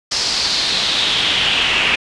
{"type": "noise with band-pass filter sweep", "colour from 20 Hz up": "brown", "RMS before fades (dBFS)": -17, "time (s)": [0.11, 1.96], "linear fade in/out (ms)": 10, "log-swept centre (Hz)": [5100, 2600], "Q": 4, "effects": ["resampled to 22050 Hz"]}